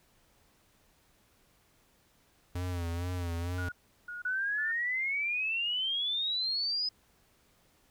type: tone with vibrato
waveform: square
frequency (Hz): 87.31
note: F2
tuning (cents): 0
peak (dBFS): -33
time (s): 2.55-3.69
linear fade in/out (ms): 5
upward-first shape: sine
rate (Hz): 2.2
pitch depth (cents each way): 64
type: tone bursts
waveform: sine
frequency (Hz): 1444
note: F#6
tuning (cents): -43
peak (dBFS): -38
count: 3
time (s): 3.58-4.72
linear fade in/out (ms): 5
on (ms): 140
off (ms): 360
type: exponential sweep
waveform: sine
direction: up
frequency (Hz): 1466 to 5070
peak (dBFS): -29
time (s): 4.25-6.89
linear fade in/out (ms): 5
effects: pink hiss -67 dBFS RMS until 7.9 s